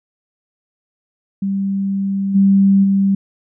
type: tone with level steps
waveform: sine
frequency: 196 Hz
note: G3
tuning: in tune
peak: -16 / -8 / -11 dBFS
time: 1.42-3.15 s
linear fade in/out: 5 ms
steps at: 2.34 / 2.83 s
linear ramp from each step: 20 ms
effects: none